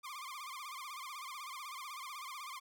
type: tone with vibrato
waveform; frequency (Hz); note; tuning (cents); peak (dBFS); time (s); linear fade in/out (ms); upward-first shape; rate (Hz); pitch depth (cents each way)
sawtooth; 1121; C#6; +19; -40; 0.03-2.6; 20; sine; 16; 150
effects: none